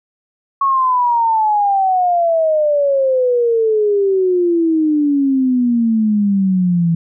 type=exponential sweep; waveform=sine; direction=down; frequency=1108.7 to 164.81 Hz; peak=-11 dBFS; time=0.61-6.95 s; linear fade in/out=5 ms; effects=none